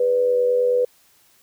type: tone with amplitude modulation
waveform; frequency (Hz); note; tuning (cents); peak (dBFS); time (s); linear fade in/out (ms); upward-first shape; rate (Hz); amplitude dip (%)
sine; 493.9; B4; 0; -13; 0-0.85; 5; sine; 89.3; 50
effects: white hiss -57 dBFS RMS until 1.42 s